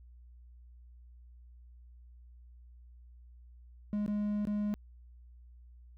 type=tone with dropouts; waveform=triangle; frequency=207.7 Hz; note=G#3; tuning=in tune; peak=-28 dBFS; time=3.93-4.74 s; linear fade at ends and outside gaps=0 ms; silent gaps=4.062-4.079 / 4.452-4.472 s; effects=added 60 Hz sine -52 dBFS peak until 5.97 s